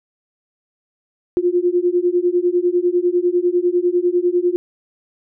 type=beating tone pair; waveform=sine; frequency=349.2 / 359.2 Hz; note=F4 / F4; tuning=0 / +49 cents; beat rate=10 Hz; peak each=-17 dBFS; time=1.37-4.56 s; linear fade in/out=0 ms; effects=none